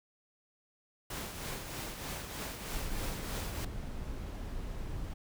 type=noise with tremolo; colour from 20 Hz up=pink; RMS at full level=-39 dBFS; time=1.1-3.65 s; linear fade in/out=5 ms; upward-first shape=triangle; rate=3.2 Hz; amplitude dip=50%
type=noise; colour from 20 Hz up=brown; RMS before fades=-39 dBFS; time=2.73-5.14 s; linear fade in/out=10 ms
effects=none